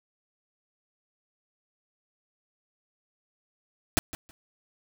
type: noise with echo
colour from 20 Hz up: pink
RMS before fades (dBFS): -22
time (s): 3.97-3.99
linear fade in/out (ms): 0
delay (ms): 160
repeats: 2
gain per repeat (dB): -15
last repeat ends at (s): 4.31
effects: none